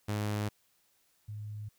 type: tone pair in turn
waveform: sawtooth / sine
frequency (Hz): 104.7 / 105.49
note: G#2 / G#2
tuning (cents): +15 / +28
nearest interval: unison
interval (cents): 13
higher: second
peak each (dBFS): -27 / -38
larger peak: first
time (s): 0.08-0.49 / 1.28-1.69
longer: neither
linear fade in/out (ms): 10
effects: white hiss -71 dBFS RMS until 1.78 s